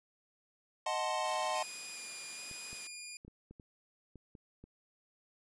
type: chord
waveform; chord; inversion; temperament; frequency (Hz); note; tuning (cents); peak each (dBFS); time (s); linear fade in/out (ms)
square; D# diminished seventh; none; equal; 622.3 / 740 / 880 / 1046.5; D#5 / F#5 / A5 / C6; 0 / 0 / 0 / 0; -39; 0.86-1.63; 5
type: high-pass noise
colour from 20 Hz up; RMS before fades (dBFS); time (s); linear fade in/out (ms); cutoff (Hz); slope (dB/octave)
white; -49; 1.25-2.87; 0; 190; 12
type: tone with vibrato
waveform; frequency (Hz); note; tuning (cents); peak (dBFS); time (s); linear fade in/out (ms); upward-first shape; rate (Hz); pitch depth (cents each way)
10% pulse; 2444; D#7; -32; -35; 1.55-3.17; 2; square; 1.2; 13
type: clicks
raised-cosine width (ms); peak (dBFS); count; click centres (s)
3; -39; 9; 2.513 / 2.73 / 3.249 / 3.28 / 3.51 / 3.598 / 4.157 / 4.352 / 4.64
effects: resampled to 22050 Hz